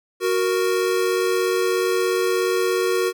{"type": "tone pair together", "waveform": "square", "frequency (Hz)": [370, 466.9], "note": ["F#4", "A#4"], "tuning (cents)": [0, 3], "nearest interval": "major third", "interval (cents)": 403, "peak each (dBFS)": [-21, -23], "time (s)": [0.2, 3.13], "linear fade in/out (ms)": 50, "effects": []}